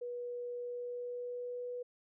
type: tone with pitch glide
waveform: sine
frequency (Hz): 485.8 to 490.9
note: B4 to B4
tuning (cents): -29 to -10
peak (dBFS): -38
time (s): 0.01-1.83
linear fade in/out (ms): 10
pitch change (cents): +19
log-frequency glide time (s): 0.55-1.66
effects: none